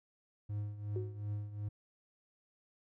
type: tone with tremolo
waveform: triangle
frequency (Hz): 103.83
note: G#2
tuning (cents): 0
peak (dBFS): -32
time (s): 0.49-1.69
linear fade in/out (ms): 10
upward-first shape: triangle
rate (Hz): 2.7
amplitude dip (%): 75
type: tone with exponential decay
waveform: sine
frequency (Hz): 369.7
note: F#4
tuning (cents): -1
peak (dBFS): -35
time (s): 0.96-1.26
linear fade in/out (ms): 1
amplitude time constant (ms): 64
effects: none